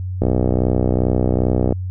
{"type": "click train", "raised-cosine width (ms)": 2, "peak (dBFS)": -4, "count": 95, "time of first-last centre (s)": [0.22, 1.724], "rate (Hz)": 62.5, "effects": ["added 92 Hz sine -22 dBFS peak until 1.9 s"]}